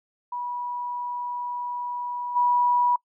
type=tone with level steps; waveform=sine; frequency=975 Hz; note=B5; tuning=23 cents flat; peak=-28 / -18 dBFS; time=0.32-2.96 s; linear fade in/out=5 ms; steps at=2.35 s; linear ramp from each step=20 ms; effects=noise-tail reverb RT60 0.1 s tail -26 dB re dry